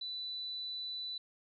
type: tone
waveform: sine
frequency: 3980 Hz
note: B7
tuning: 13 cents sharp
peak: -38 dBFS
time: 0.01-1.18 s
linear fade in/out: 5 ms
effects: none